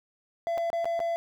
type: tone with dropouts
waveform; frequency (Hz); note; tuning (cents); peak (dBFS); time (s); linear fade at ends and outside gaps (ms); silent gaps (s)
triangle; 675; E5; +41; -24; 0.47-1.16; 0; 0.576-0.58 / 0.702-0.73 / 0.845-0.855 / 0.993-1.002
effects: none